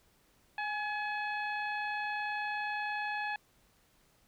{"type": "harmonic tone with a mistuned harmonic", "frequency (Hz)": 850, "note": "G#5", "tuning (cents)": 40, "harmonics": [1, 2, 3, 4, 5], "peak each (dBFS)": [-36, -37, -41, -51, -53], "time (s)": [0.58, 3.36], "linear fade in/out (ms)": 2, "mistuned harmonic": 1, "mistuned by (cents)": -38, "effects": ["pink hiss -68 dBFS RMS until 4.27 s"]}